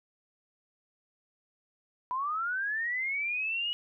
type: linear sweep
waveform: sine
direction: up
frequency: 982 to 2925 Hz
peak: -29 dBFS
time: 2.11-3.73 s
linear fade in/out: 0 ms
effects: none